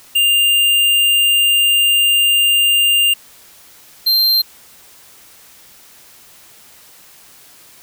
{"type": "tone pair in turn", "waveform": "square", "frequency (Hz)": [2800, 4159], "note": ["F7", "C8"], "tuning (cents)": [4, -11], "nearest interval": "perfect fifth", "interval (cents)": 685, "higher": "second", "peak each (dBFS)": [-11, -11], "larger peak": "neither", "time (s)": [[0.15, 3.14], [4.06, 4.42]], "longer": "first", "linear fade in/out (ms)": 10, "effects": ["white hiss -44 dBFS RMS until 7.82 s"]}